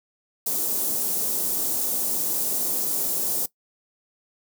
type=band-stop noise; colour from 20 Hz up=white; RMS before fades=-25 dBFS; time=0.46-3.46 s; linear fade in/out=5 ms; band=540 to 8100 Hz; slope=12 dB/octave; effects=noise-tail reverb RT60 0.1 s tail -20 dB re dry + high-pass 200 Hz 12 dB/octave